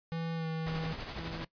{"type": "tone with pitch glide", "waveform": "square", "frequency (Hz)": [164.81, 161.05], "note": ["E3", "E3"], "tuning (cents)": [0, -40], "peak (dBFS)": -34, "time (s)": [0.12, 0.93], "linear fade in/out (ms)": 0, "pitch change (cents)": -40, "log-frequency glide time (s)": [0.35, 0.47]}
{"type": "noise with tremolo", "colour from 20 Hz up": "pink", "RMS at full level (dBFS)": -39, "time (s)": [0.66, 1.45], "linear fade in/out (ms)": 10, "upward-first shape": "sine", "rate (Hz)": 12, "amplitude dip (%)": 45}
{"type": "tone", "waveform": "sawtooth", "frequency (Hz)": 164.81, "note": "E3", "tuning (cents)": 0, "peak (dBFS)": -37, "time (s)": [1.18, 1.45], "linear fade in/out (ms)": 2}
{"effects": ["noise-tail reverb RT60 0.1 s tail -19 dB re dry", "resampled to 11025 Hz"]}